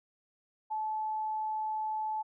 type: tone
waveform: sine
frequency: 866 Hz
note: A5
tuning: 28 cents flat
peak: -31 dBFS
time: 0.7-2.23 s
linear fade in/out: 20 ms
effects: none